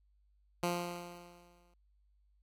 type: tone with exponential decay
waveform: 10% pulse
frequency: 174.61 Hz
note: F3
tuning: in tune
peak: -22 dBFS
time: 0.63-1.74 s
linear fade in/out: 2 ms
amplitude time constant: 240 ms
effects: added 50 Hz sine -67 dBFS peak until 2.42 s + AAC 64 kbps